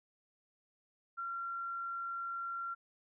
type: tone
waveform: sine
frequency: 1372 Hz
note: F6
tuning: 31 cents flat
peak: -37 dBFS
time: 1.17-2.75 s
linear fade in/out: 20 ms
effects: none